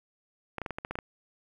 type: clicks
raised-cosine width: 0.5 ms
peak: -19 dBFS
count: 9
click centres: 0.583 / 0.617 / 0.662 / 0.707 / 0.785 / 0.849 / 0.91 / 0.955 / 0.988 s
effects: 9-bit